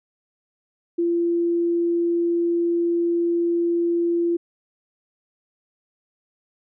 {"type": "tone", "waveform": "sine", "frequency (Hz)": 341.8, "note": "F4", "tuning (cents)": -37, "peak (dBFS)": -18, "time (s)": [0.98, 4.37], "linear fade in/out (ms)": 10, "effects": []}